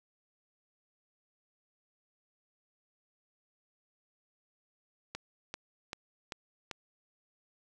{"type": "click train", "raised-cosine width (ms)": 0.2, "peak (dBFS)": -21, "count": 5, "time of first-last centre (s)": [5.15, 6.713], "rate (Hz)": 2.56, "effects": []}